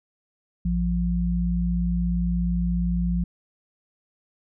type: tone pair together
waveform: sine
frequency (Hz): 58.53 / 175.6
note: A#1 / F3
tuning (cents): +8 / +10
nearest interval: octave + perfect fifth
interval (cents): 1902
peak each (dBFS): -24 / -23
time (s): 0.65-3.24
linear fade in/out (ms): 5
effects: none